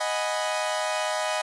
sawtooth chord, G# minor seventh, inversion second, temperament equal, 622.3 / 740 / 830.6 / 987.8 Hz, D#5 / F#5 / G#5 / B5, 0 / 0 / 0 / 0 cents, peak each -24 / -29 / -29 / -29 dBFS, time 0-1.42 s, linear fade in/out 10 ms, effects resampled to 24000 Hz

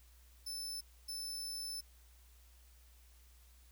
sawtooth tone bursts at uneven times, 5274 Hz, E8, in tune, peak -38 dBFS, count 2, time 0.46-0.81 / 1.08-1.81 s, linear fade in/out 10 ms, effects added 60 Hz sine -60 dBFS peak until 3.71 s + white hiss -68 dBFS RMS until 3.71 s

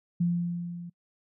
sine tone with level ramp, 173.2 Hz, F3, 14 cents flat, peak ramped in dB -21 to -38 dBFS, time 0.2-0.9 s, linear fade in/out 10 ms, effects noise-tail reverb RT60 0.1 s tail -26 dB re dry

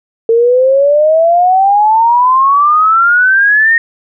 sine exponential sweep, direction up, 451.1 to 1864.7 Hz, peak -5 dBFS, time 0.29-3.78 s, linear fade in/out 2 ms, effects none

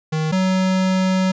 square tone pair in turn, 156.6 / 187.42 Hz, D#3 / F#3, +11 / +23 cents, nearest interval minor third, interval 312 cents, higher second, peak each -19 / -16 dBFS, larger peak second, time 0.12-0.32 / 0.32-1.32 s, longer second, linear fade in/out 10 ms, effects resampled to 16000 Hz

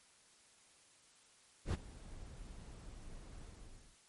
brown noise with ADSR envelope, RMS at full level -32 dBFS, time 1.65-3.99 s, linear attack 85 ms, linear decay 26 ms, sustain -19 dB, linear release 550 ms, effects white hiss -66 dBFS RMS until 4.08 s + MP3 48 kbps

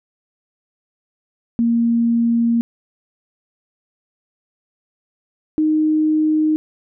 sine tone pair in turn, 233.1 / 309.6 Hz, A#3 / D#4, 0 / -9 cents, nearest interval perfect fourth, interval 491 cents, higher second, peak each -13 / -13 dBFS, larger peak neither, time 1.59-2.61 / 5.58-6.56 s, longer first, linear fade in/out 0 ms, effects none

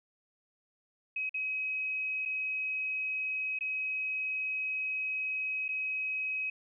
sine tone with dropouts, 2541 Hz, D#7, 36 cents sharp, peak -31 dBFS, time 1.16-6.5 s, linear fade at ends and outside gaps 5 ms, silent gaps 1.294-1.342 / 2.253-2.257 / 3.589-3.608 / 5.682-5.688 s, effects none

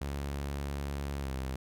sawtooth tone with pitch glide, 70.4 to 66.07 Hz, C#2 to C2, +27 to +17 cents, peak -30 dBFS, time 0.01-1.56 s, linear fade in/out 5 ms, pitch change -110 cents, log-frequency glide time 1.18-1.33 s, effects none

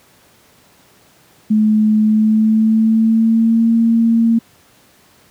sine tone with pitch glide, 214.9 to 229 Hz, A3 to A#3, -41 to -31 cents, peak -9 dBFS, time 1.5-4.39 s, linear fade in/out 10 ms, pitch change +110 cents, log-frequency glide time 2.02-3.72 s, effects pink hiss -50 dBFS RMS until 5.3 s + high-pass 100 Hz 12 dB/octave

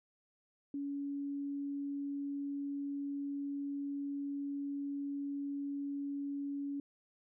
sine tone, 282.1 Hz, C#4, 30 cents sharp, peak -36 dBFS, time 0.74-6.8 s, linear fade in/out 2 ms, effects none

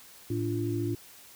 sine tone cluster, 111.4 / 292 / 345.9 Hz, A2 / D4 / F4, +22 / -10 / -17 cents, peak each -31 / -33 / -32 dBFS, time 0.3-0.95 s, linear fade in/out 5 ms, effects white hiss -52 dBFS RMS until 1.35 s

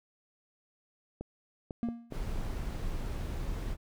clicks, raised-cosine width 2 ms, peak -25 dBFS, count 4, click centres 1.21 / 1.708 / 1.887 / 2.123 s
triangle tone with exponential decay, 234.2 Hz, A#3, 8 cents sharp, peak -25 dBFS, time 1.83-2.18 s, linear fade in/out 0 ms, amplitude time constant 75 ms
brown noise, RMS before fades -35 dBFS, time 2.1-3.77 s, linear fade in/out 50 ms
effects none

